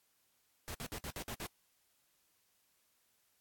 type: noise bursts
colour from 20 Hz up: pink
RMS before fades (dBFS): -43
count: 7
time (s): 0.68-1.464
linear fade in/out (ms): 0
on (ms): 64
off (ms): 56
effects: white hiss -75 dBFS RMS until 3.4 s + AAC 64 kbps